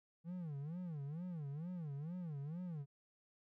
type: tone with vibrato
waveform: triangle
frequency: 159.2 Hz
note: D#3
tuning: 40 cents sharp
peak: -40 dBFS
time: 0.24-2.86 s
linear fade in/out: 50 ms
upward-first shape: sine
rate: 2.2 Hz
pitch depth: 240 cents each way
effects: none